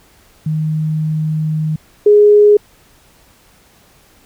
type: tone pair in turn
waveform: sine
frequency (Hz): 155.7 / 415.7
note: D#3 / G#4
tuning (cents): +2 / +2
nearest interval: octave + perfect fourth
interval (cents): 1700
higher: second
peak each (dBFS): -14 / -4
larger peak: second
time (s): 0.46-1.76 / 2.06-2.57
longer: first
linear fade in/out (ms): 5
effects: pink hiss -49 dBFS RMS until 4.25 s